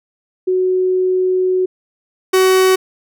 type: tone pair in turn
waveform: sine / 45% pulse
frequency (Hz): 370 / 375.6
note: F#4 / F#4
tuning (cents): 0 / +26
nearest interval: unison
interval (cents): 26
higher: second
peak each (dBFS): -12 / -9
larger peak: second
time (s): 0.47-1.66 / 2.33-2.76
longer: first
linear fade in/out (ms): 10
effects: none